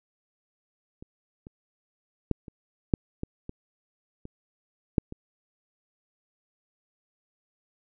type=clicks; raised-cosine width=3 ms; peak=-30 / -30 / -11 / -29 / -7 / -18 / -23 / -27 / -7 / -25 dBFS; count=10; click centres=1.025 / 1.469 / 2.313 / 2.482 / 2.938 / 3.234 / 3.494 / 4.254 / 4.982 / 5.124 s; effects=none